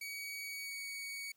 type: tone with pitch glide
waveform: sawtooth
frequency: 2259 to 2243 Hz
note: C#7 to C#7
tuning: +32 to +20 cents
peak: -38 dBFS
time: 0.01-1.32 s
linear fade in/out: 5 ms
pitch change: -12 cents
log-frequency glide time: 0.41-0.79 s
effects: white hiss -75 dBFS RMS until 1.36 s